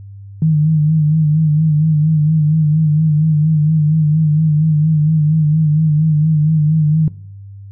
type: tone with vibrato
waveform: sine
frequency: 154.3 Hz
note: D#3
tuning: 14 cents flat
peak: -9 dBFS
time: 0.42-7.08 s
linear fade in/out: 2 ms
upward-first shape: sine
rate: 4.3 Hz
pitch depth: 56 cents each way
effects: noise-tail reverb RT60 0.6 s tail -19 dB re dry + added 99 Hz sine -31 dBFS peak until 7.71 s